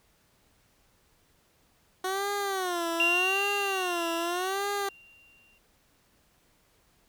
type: tone with vibrato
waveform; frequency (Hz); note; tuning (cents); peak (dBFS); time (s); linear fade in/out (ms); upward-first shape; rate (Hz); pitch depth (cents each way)
15% pulse; 368.1; F#4; -9; -22; 2.04-4.89; 5; sine; 0.84; 170
type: tone with exponential decay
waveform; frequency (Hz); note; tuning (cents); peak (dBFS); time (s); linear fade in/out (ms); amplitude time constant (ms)
sine; 2769; F7; -15; -21; 3-5.58; 1; 560
effects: pink hiss -66 dBFS RMS until 7.08 s